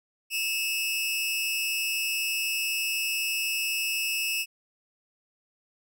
sawtooth tone pair together, 2610 / 2822 Hz, E7 / F7, -18 / +17 cents, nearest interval minor second, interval 135 cents, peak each -24 / -30 dBFS, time 0.3-4.46 s, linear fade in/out 50 ms, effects none

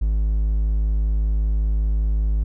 triangle tone, 52.6 Hz, G#1, 23 cents sharp, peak -15 dBFS, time 0.01-2.44 s, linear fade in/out 10 ms, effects none

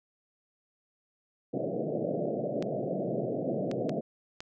white band-pass noise, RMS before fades -32 dBFS, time 1.53-4.01 s, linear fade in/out 10 ms, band 120 to 680 Hz, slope 96 dB/octave
clicks, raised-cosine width 0.2 ms, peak -22 dBFS, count 4, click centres 2.625 / 3.714 / 3.894 / 4.405 s
effects none

